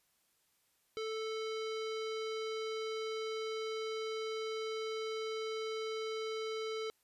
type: tone with low-pass filter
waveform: square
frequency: 440 Hz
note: A4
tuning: in tune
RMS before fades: -39 dBFS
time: 0.97-6.9 s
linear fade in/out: 0 ms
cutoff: 4400 Hz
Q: 1.8
effects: white hiss -75 dBFS RMS until 7.03 s + resampled to 32000 Hz